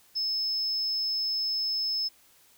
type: tone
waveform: sine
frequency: 5220 Hz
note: E8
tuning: 18 cents flat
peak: -25 dBFS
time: 0.15-2.09 s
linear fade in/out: 20 ms
effects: tanh soft clip ceiling -23 dBFS + white hiss -60 dBFS RMS until 2.57 s